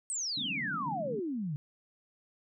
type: exponential sweep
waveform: sine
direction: down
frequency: 8560 to 137.5 Hz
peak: -32 dBFS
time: 0.1-1.56 s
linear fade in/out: 0 ms
type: band-pass noise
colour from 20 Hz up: pink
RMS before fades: -41 dBFS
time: 0.37-1.2 s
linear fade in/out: 5 ms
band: 140 to 300 Hz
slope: 96 dB/octave
effects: none